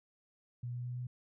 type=tone with pitch steps; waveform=sine; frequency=121.6 / 122.45 / 123.3 / 124.16 Hz; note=B2 / B2 / B2 / B2; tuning=-26 / -14 / -2 / +10 cents; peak=-37 dBFS; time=0.63-1.07 s; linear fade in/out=5 ms; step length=110 ms; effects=none